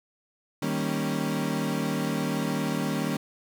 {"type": "chord", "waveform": "35% pulse", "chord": "Eb dominant seventh", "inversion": "none", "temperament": "equal", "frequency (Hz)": [155.56, 196, 233.1, 277.2], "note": ["Eb3", "G3", "Bb3", "Db4"], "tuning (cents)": [0, 0, 0, 0], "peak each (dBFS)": -30, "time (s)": [0.62, 3.17], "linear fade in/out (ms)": 5, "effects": []}